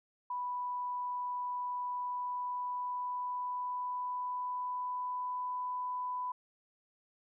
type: tone with pitch glide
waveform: sine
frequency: 987.8 to 997 Hz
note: B5 to B5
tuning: 0 to +16 cents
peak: -34 dBFS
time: 0.3-6.32 s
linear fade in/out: 5 ms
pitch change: +16 cents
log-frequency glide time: 1.83-5.52 s
effects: none